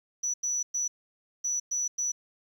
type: tone bursts at uneven times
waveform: sine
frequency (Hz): 5920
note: F#8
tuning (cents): 0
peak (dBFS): -25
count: 6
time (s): 0.23-0.34 / 0.43-0.63 / 0.74-0.88 / 1.44-1.6 / 1.71-1.88 / 1.98-2.12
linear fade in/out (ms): 10
effects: tanh soft clip ceiling -24 dBFS + 10-bit